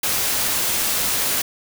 white noise, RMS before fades -21 dBFS, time 0.03-1.42 s, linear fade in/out 5 ms, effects none

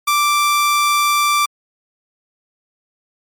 sawtooth tone, 1174 Hz, D6, 1 cent flat, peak -9 dBFS, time 0.07-1.46 s, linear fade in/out 10 ms, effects MP3 64 kbps

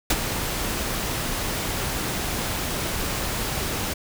pink noise with ADSR envelope, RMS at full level -18 dBFS, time 0.1-3.94 s, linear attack 4 ms, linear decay 42 ms, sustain -9 dB, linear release 10 ms, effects none

